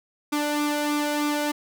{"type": "tone with flanger", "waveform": "sawtooth", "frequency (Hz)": 295.3, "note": "D4", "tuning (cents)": 10, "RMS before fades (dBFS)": -25, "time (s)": [0.32, 1.52], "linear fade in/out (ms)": 10, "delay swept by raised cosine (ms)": [0.83, 1.37], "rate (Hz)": 3.2, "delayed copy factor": 0.6, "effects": []}